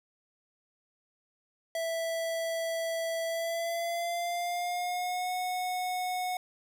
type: tone with pitch glide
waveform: square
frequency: 659.3 to 731.5 Hz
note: E5 to F#5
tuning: 0 to -20 cents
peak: -31 dBFS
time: 1.75-6.37 s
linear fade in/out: 2 ms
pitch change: +180 cents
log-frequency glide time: 3.25-5.32 s
effects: none